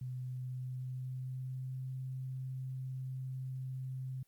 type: tone with pitch glide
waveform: sine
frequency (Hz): 127.1 to 130.37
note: C3 to C3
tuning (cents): -50 to -6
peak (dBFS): -38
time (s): 0.01-4.23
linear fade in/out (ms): 5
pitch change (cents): +44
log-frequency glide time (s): 0.37-1.91
effects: white hiss -74 dBFS RMS until 4.27 s + Opus 48 kbps